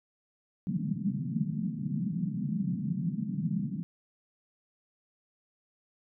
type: band-pass noise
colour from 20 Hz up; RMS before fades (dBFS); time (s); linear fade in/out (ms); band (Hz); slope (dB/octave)
white; -32; 0.67-3.83; 0; 140 to 220; 48
effects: none